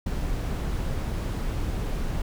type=noise; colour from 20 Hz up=brown; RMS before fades=-28 dBFS; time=0.06-2.22 s; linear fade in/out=5 ms; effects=none